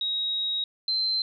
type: tone pair in turn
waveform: sine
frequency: 3798 / 4104 Hz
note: A#7 / C8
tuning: +32 / -34 cents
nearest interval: minor second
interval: 134 cents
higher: second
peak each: -25 / -23 dBFS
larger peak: second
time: 0.01-0.64 / 0.88-1.22 s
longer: first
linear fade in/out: 2 ms
effects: none